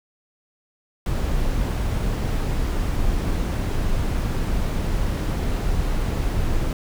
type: noise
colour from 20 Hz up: brown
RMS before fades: -22 dBFS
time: 1.06-6.73 s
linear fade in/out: 2 ms
effects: none